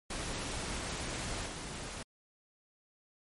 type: noise with level steps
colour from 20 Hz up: pink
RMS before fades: -38 / -42 dBFS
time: 0.1-2.03 s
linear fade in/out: 5 ms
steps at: 1.46 s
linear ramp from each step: 2 ms
effects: MP3 48 kbps